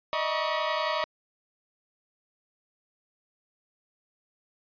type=tone cluster; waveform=sawtooth; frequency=607 / 638 / 960 / 1116 Hz; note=D#5 / D#5 / B5 / C#6; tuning=-43 / +43 / -49 / +11 cents; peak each=-28 dBFS; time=0.13-1.04 s; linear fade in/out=0 ms; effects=resampled to 11025 Hz